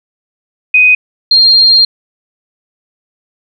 sine tone pair in turn, 2500 / 4204 Hz, D#7 / C8, +8 / +7 cents, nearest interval major sixth, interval 899 cents, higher second, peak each -3 dBFS, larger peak neither, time 0.74-0.95 / 1.31-1.85 s, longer second, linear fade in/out 5 ms, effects none

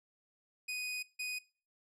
sawtooth tone bursts at uneven times, 2489 Hz, D#7, in tune, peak -33 dBFS, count 2, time 0.68-1.03 / 1.19-1.39 s, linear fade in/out 10 ms, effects noise-tail reverb RT60 0.4 s tail -22 dB re dry + low-pass 12000 Hz 12 dB/octave

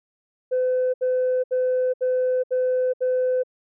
sine tone bursts, 508 Hz, B4, 49 cents sharp, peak -17 dBFS, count 6, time 0.51-3.435 s, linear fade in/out 20 ms, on 430 ms, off 69 ms, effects tanh soft clip ceiling -16 dBFS

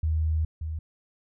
sine tone pair in turn, 78.9 / 78.9 Hz, D#2 / D#2, +25 / +25 cents, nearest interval unison, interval 0 cents, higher neither, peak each -22 / -29 dBFS, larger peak first, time 0.03-0.45 / 0.61-0.79 s, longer first, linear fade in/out 5 ms, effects none

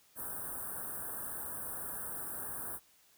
white band-stop noise, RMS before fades -41 dBFS, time 0.15-2.8 s, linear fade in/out 50 ms, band 1700 to 8400 Hz, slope 96 dB/octave, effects white hiss -66 dBFS RMS until 3.17 s

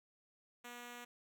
5% pulse tone, 241.8 Hz, B3, 36 cents flat, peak -37 dBFS, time 0.64-1.05 s, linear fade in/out 10 ms, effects none

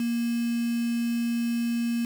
sine tone with quantisation, 234.8 Hz, A#3, 13 cents sharp, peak -24 dBFS, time 0-2.05 s, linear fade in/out 2 ms, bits 6, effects none

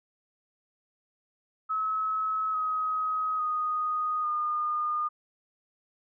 sine tone with pitch steps, 1288 / 1264.4 / 1241.3 / 1218.5 Hz, E6 / D#6 / D#6 / D#6, -41 / +27 / -4 / -37 cents, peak -26 dBFS, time 1.69-5.09 s, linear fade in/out 20 ms, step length 850 ms, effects none

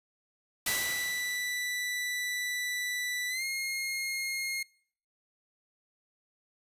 white noise with exponential decay, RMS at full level -29 dBFS, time 0.66-1.95 s, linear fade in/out 5 ms, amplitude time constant 280 ms
sawtooth tone with pitch glide, 1975.5 to 2142 Hz, B6 to C7, 0 to +40 cents, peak -28 dBFS, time 0.67-4.63 s, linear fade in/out 5 ms, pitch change +140 cents, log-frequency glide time 3.29-3.44 s
effects noise-tail reverb RT60 0.6 s tail -25 dB re dry + resampled to 32000 Hz

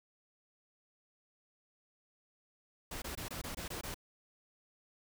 pink noise bursts, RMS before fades -42 dBFS, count 8, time 2.91-3.944 s, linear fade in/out 5 ms, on 110 ms, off 22 ms, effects none

